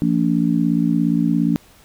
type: harmonic tone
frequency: 57.2 Hz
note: A#1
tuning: 32 cents flat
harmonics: 3 / 4 / 5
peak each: -19 / -19 / -19 dBFS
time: 0.02-1.56 s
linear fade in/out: 0 ms
effects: pink hiss -50 dBFS RMS until 1.84 s